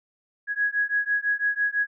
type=beating tone pair; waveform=sine; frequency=1661.2 / 1667.2 Hz; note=G#6 / G#6; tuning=0 / +6 cents; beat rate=6 Hz; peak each=-25 dBFS; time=0.47-1.87 s; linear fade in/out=50 ms; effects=none